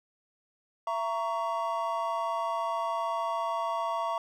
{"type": "chord", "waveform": "triangle", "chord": "A# diminished", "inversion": "second", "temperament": "just", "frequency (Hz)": [671.3, 932.3, 1118.8], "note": ["E5", "A#5", "C#6"], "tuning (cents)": [31, 0, 16], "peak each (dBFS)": -31, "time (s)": [0.87, 4.18], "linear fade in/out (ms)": 2, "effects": []}